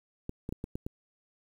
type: clicks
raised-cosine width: 3 ms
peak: -22 dBFS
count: 6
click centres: 0.294 / 0.491 / 0.525 / 0.641 / 0.755 / 0.865 s
effects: 9-bit